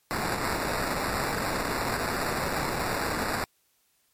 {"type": "noise with sample-and-hold", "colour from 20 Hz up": "blue", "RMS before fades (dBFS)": -29, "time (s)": [0.11, 3.44], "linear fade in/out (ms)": 0, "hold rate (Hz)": 3150, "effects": ["white hiss -69 dBFS RMS until 4.13 s", "MP3 64 kbps"]}